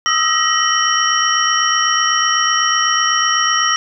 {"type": "tone cluster", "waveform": "sine", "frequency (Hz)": [1248, 1316, 1903, 3031, 5610], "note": ["D#6", "E6", "A#6", "F#7", "F8"], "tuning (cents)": [5, -3, 35, 41, 7], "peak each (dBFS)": -19, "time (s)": [0.06, 3.76], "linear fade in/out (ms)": 0, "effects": []}